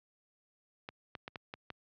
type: clicks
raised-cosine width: 0.3 ms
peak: -25 dBFS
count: 6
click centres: 0.889 / 1.152 / 1.279 / 1.358 / 1.539 / 1.703 s
effects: high-pass 80 Hz 12 dB/octave + low-pass 4000 Hz 12 dB/octave